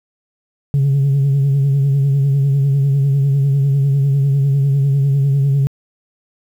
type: tone with vibrato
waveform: sine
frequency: 138.59 Hz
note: C#3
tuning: in tune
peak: -9 dBFS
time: 0.74-5.67 s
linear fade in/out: 0 ms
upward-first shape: sine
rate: 10 Hz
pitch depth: 45 cents each way
effects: tanh soft clip ceiling -9 dBFS + 8-bit